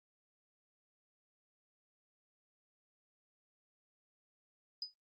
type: tone with exponential decay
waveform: sine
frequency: 4978 Hz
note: D#8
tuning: in tune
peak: -34 dBFS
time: 4.82-4.94 s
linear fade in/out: 2 ms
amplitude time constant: 25 ms
effects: Opus 32 kbps